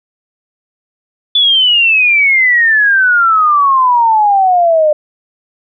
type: exponential sweep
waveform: sine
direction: down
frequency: 3481 to 596 Hz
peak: -6 dBFS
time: 1.35-4.93 s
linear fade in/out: 5 ms
effects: none